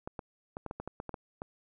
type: clicks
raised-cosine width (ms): 1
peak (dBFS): -24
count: 11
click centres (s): 0.075 / 0.192 / 0.569 / 0.663 / 0.711 / 0.8 / 0.876 / 1.001 / 1.093 / 1.142 / 1.419
effects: none